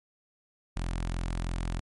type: tone with notch filter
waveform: sawtooth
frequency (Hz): 43.08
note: F1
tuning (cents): -23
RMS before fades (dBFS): -32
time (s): 0.76-1.8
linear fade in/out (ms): 10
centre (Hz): 450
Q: 1.8
effects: MP3 48 kbps